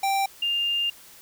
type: tone pair in turn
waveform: square / sine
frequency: 784 / 2804 Hz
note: G5 / F7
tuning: 0 / +6 cents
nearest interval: octave + minor seventh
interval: 2206 cents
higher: second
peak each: -22 dBFS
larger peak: neither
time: 0.03-0.26 / 0.42-0.9 s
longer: second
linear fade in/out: 5 ms
effects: white hiss -49 dBFS RMS until 1.21 s